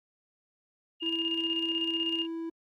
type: tone with tremolo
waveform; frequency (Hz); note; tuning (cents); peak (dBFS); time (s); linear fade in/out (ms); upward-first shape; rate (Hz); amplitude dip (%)
sine; 2830; F7; +22; -27; 1-2.27; 50; square; 16; 50
type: tone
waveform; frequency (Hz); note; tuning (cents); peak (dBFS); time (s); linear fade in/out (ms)
triangle; 329.6; E4; 0; -31; 1.02-2.5; 10
effects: Opus 32 kbps